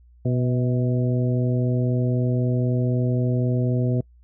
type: harmonic tone with a mistuned harmonic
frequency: 123.9 Hz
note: B2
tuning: 6 cents sharp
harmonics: 1 / 2 / 3 / 4 / 5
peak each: -20 / -26 / -30 / -32 / -34 dBFS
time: 0.25-4.01 s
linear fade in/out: 5 ms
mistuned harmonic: 5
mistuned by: +48 cents
effects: noise-tail reverb RT60 0.1 s tail -26 dB re dry + added 60 Hz sine -49 dBFS peak until 4.23 s